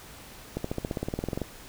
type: accelerating click train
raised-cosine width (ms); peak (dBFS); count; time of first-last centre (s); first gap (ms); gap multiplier
2; -16; 16; 0.57-1.417; 74; 0.96
effects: pink hiss -47 dBFS RMS until 1.68 s